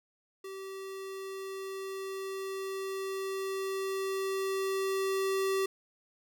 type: tone with level ramp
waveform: square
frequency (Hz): 386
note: G4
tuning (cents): -27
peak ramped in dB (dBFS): -41 to -28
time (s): 0.44-5.66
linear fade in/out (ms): 5
effects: none